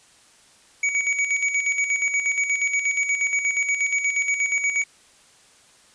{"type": "tone with tremolo", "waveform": "square", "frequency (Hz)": 2260, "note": "C#7", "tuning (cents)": 33, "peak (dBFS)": -19, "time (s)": [0.83, 4.84], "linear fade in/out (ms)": 5, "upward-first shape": "square", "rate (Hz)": 8.4, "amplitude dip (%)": 55, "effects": ["white hiss -54 dBFS RMS until 5.94 s", "resampled to 22050 Hz"]}